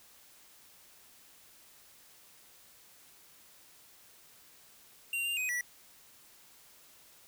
square tone with pitch steps, 2764 / 2792 / 2509 / 1948 Hz, F7 / F7 / D#7 / B6, -19 / -1 / +14 / -24 cents, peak -32 dBFS, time 5.13-5.61 s, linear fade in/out 2 ms, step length 120 ms, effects white hiss -59 dBFS RMS until 7.27 s

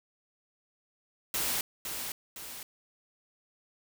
white noise with echo, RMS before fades -31 dBFS, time 1.34-1.61 s, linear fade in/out 2 ms, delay 510 ms, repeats 2, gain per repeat -6 dB, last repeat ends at 2.63 s, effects none

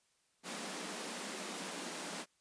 pink high-pass noise, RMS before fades -43 dBFS, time 0.43-2.26 s, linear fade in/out 50 ms, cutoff 170 Hz, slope 96 dB/octave, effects white hiss -75 dBFS RMS until 2.4 s + resampled to 22050 Hz

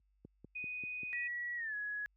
click train, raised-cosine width 3 ms, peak -37 dBFS, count 5, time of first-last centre 0.25-1.033 s, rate 5.11 Hz
sine tone, 2489 Hz, D#7, in tune, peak -39 dBFS, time 0.55-1.28 s, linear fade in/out 10 ms
sine tone with pitch glide, 1930 to 1680.2 Hz, B6 to G#6, -40 to +20 cents, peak -37 dBFS, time 1.13-2.06 s, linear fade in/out 0 ms, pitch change -240 cents, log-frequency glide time 1.56-1.75 s
effects added 50 Hz sine -59 dBFS peak until 2.16 s + high-pass 100 Hz 12 dB/octave

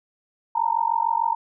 sine tone with amplitude modulation, 919 Hz, A#5, 25 cents flat, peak -15 dBFS, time 0.55-1.35 s, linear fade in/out 10 ms, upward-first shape sine, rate 46.7 Hz, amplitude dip 100%, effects none

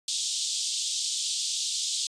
pink band-pass noise, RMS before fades -30 dBFS, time 0.08-2.07 s, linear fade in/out 2 ms, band 3300 to 8700 Hz, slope 48 dB/octave, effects resampled to 22050 Hz

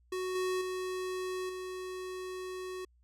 square tone with level steps, 370 Hz, F#4, in tune, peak -34 / -31 / -35 / -39 dBFS, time 0.12-2.85 s, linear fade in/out 5 ms, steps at 0.35 / 0.61 / 1.49 s, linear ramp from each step 5 ms, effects added 60 Hz sine -63 dBFS peak until 3.03 s + low-pass 12000 Hz 12 dB/octave

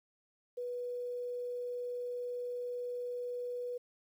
sine tone with quantisation, 489.8 Hz, B4, 14 cents flat, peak -36 dBFS, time 0.57-3.78 s, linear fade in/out 10 ms, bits 11, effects none

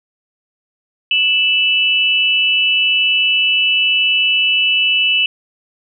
sine tone pair together, 2637 / 2958 Hz, E7 / F#7, 0 / -1 cents, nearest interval major second, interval 199 cents, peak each -14 dBFS, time 1.11-5.26 s, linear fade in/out 2 ms, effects none

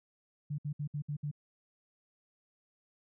sine tone bursts, 146.83 Hz, D3, in tune, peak -33 dBFS, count 6, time 0.5-1.314 s, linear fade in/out 10 ms, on 84 ms, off 62 ms, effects none

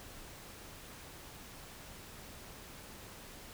silence, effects pink hiss -51 dBFS RMS until 3.53 s

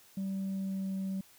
sine tone with pitch glide, 193.4 to 191.84 Hz, G3 to G3, -23 to -37 cents, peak -30 dBFS, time 0.17-1.21 s, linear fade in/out 5 ms, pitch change -14 cents, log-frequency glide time 0.35-0.97 s, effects tanh soft clip ceiling -31 dBFS + white hiss -60 dBFS RMS until 1.38 s

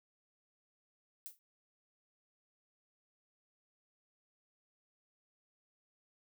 violet noise with exponential decay, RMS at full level -42 dBFS, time 1.26-1.39 s, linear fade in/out 0 ms, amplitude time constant 28 ms, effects none

